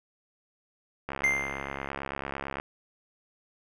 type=click train; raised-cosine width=0.5 ms; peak=-18 dBFS; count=105; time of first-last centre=1.09-2.599 s; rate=68.9 Hz
type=tone with exponential decay; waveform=triangle; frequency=2093 Hz; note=C7; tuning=in tune; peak=-18 dBFS; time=1.24-1.89 s; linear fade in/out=0 ms; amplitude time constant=140 ms
effects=none